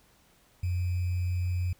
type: tone with sample-and-hold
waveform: sine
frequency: 89.4 Hz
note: F2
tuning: 41 cents sharp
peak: -26 dBFS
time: 0.63-1.73 s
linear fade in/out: 5 ms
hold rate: 2450 Hz
effects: pink hiss -63 dBFS RMS until 1.79 s